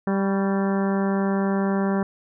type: harmonic tone with a mistuned harmonic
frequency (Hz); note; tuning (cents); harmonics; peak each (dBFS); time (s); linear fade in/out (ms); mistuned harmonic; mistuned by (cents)
196; G3; 0; 1 / 2 / 3 / 4 / 5 / 6 / 7 / 8 / 9; -21 / -27 / -31 / -33 / -35 / -37 / -38 / -39 / -40; 0.07-2.03; 2; 6; -57
effects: none